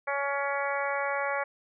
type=harmonic tone; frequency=280.6 Hz; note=C#4; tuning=21 cents sharp; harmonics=2 / 3 / 4 / 5 / 6 / 7 / 8; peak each=-32 / -34 / -35 / -36 / -37 / -37 / -38 dBFS; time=0.07-1.44 s; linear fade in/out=10 ms; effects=none